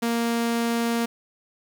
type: tone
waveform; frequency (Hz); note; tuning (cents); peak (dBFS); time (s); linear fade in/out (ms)
sawtooth; 233.1; A#3; 0; -18; 0.02-1.06; 10
effects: 8-bit